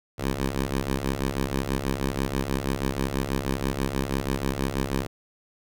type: ring-modulated tone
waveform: 10% pulse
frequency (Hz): 68.2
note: C#2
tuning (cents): -28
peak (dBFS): -14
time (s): 0.18-5.07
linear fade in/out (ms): 10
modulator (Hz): 99.2
effects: none